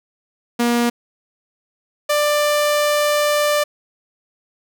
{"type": "tone pair in turn", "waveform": "sawtooth", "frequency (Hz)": [238.1, 591.5], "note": ["A#3", "D5"], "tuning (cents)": [37, 12], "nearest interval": "octave + major third", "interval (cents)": 1575, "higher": "second", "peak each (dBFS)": -11, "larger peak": "neither", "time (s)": [[0.59, 0.9], [2.09, 3.64]], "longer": "second", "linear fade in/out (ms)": 10, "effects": []}